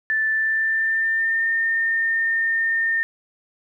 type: tone with pitch glide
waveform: sine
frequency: 1760 to 1817.9 Hz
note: A6 to A#6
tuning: 0 to -44 cents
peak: -18 dBFS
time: 0.1-3.03 s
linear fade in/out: 0 ms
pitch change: +56 cents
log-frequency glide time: 0.29-1.5 s
effects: 10-bit